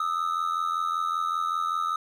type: ring-modulated tone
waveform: triangle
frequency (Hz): 1267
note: D#6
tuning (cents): +31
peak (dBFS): -20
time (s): 0-1.96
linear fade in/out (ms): 2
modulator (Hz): 42.6
effects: none